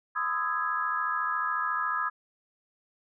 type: chord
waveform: sine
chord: E major seventh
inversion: second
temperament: equal with one note detuned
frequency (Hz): 1013.2 / 1244.5 / 1318.5 / 1661.2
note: B5 / D#6 / E6 / G#6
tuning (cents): +44 / 0 / 0 / 0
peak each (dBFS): -34 / -30 / -34 / -32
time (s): 0.15-2.1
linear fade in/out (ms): 20
effects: none